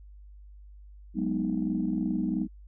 sine chord, G# minor seventh, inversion third, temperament equal, 185 / 207.7 / 246.9 / 311.1 Hz, F#3 / G#3 / B3 / D#4, 0 / 0 / 0 / 0 cents, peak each -31 dBFS, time 1.14-2.48 s, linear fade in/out 50 ms, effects tanh soft clip ceiling -17 dBFS + added 50 Hz sine -46 dBFS peak until 2.67 s

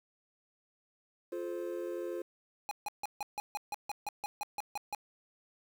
triangle chord, F major, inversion none, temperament equal with one note detuned, 349.2 / 430.7 / 523.3 Hz, F4 / A4 / C5, 0 / -37 / 0 cents, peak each -36 / -41 / -39 dBFS, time 1.32-2.22 s, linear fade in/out 5 ms
square tone bursts, 828 Hz, G#5, 5 cents flat, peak -35 dBFS, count 14, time 2.69-4.948 s, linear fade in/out 0 ms, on 22 ms, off 150 ms
effects 10-bit

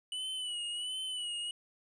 square tone with vibrato, 2960 Hz, F#7, in tune, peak -36 dBFS, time 0.12-1.51 s, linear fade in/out 2 ms, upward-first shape sine, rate 1.4 Hz, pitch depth 61 cents each way, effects resampled to 22050 Hz

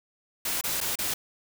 white noise with dropouts, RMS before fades -29 dBFS, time 0.45-1.14 s, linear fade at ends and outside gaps 5 ms, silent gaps 0.612-0.638 / 0.805-0.811 / 0.956-0.987 s, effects none

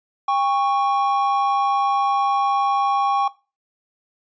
triangle tone pair together, 800.4 / 1108.7 Hz, G5 / C#6, +36 / 0 cents, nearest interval tritone, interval 564 cents, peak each -18 dBFS, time 0.28-3.28 s, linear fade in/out 5 ms, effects noise-tail reverb RT60 0.3 s tail -19 dB re dry + resampled to 16000 Hz

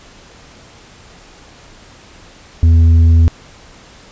triangle tone with tanh clipping, 82.41 Hz, E2, in tune, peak -6 dBFS, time 2.63-3.28 s, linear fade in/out 0 ms, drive 9 dB, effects pink hiss -41 dBFS RMS until 4.11 s + resampled to 16000 Hz

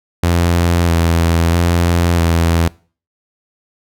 sawtooth tone with vibrato, 84.8 Hz, E2, 50 cents sharp, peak -7 dBFS, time 0.23-2.68 s, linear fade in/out 5 ms, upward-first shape square, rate 0.77 Hz, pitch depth 23 cents each way, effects noise-tail reverb RT60 0.4 s tail -23 dB re dry

